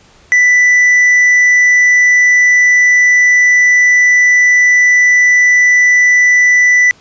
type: tone with tanh clipping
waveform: sine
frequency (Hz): 1980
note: B6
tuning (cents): +4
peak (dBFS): -6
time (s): 0.32-6.91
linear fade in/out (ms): 0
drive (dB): 4
effects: pink hiss -45 dBFS RMS until 7 s + resampled to 16000 Hz